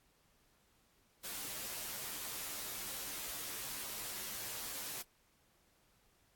white noise with comb filter, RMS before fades -43 dBFS, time 1.23-5.03 s, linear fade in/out 20 ms, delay 12 ms, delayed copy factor -0.95, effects pink hiss -72 dBFS RMS until 6.35 s + AAC 64 kbps

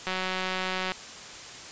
click train, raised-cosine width 0.3 ms, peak -14 dBFS, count 159, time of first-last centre 0.07-0.919 s, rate 186 Hz, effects white hiss -42 dBFS RMS until 1.71 s + resampled to 16000 Hz

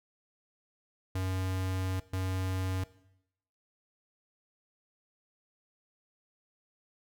square tone bursts at uneven times, 93.7 Hz, F#2, 22 cents sharp, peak -31 dBFS, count 2, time 1.15-2 / 2.13-2.84 s, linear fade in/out 5 ms, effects noise-tail reverb RT60 0.8 s tail -18 dB re dry

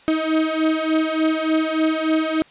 35% pulse beating tone pair, 314.3 / 317.7 Hz, D#4 / D#4, +18 / +36 cents, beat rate 3.4 Hz, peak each -20 / -18 dBFS, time 0.08-2.42 s, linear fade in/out 0 ms, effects white hiss -50 dBFS RMS until 2.5 s + resampled to 8000 Hz

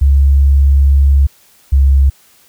sine tone pair in turn, 69.3 / 68.19 Hz, C#2 / C#2, 0 / -28 cents, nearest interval unison, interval 28 cents, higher first, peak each -5 dBFS, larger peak neither, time 0.01-1.27 / 1.72-2.1 s, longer first, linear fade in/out 10 ms, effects white hiss -48 dBFS RMS until 2.48 s

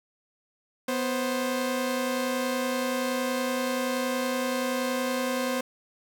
sawtooth tone pair together, 248.2 / 527 Hz, B3 / C5, +9 / +12 cents, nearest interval octave + minor second, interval 1303 cents, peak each -25 dBFS, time 0.88-5.61 s, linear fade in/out 5 ms, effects none

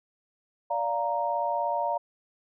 sine chord, Bb major, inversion first, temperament just, 582.7 / 699.2 / 932.3 Hz, D5 / F5 / Bb5, -14 / +2 / 0 cents, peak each -31 / -30 / -28 dBFS, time 0.7-1.98 s, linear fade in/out 10 ms, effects none

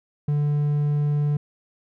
triangle tone, 146.83 Hz, D3, in tune, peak -17 dBFS, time 0.28-1.37 s, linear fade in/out 5 ms, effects none

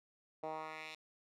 10% pulse tone with band-pass filter sweep, 156.9 Hz, D#3, 15 cents sharp, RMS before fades -45 dBFS, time 0.43-0.95 s, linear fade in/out 5 ms, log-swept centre 630 to 3400 Hz, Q 1.8, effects none

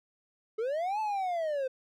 triangle linear two-way sweep, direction up then down, 420 to 880 to 509 Hz, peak -27 dBFS, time 0.58-1.68 s, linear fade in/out 10 ms, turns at 1 s, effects none

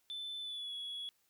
sine tone with pitch glide, 3520 to 3365 Hz, A7 to G#7, 0 to +22 cents, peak -38 dBFS, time 0.1-1.09 s, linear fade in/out 0 ms, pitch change -78 cents, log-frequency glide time 0.41-0.73 s, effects tanh soft clip ceiling -38 dBFS + white hiss -75 dBFS RMS until 1.29 s

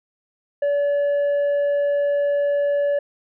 triangle tone with tanh clipping, 573 Hz, D5, 43 cents flat, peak -18 dBFS, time 0.62-2.99 s, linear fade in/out 5 ms, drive 8 dB, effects none

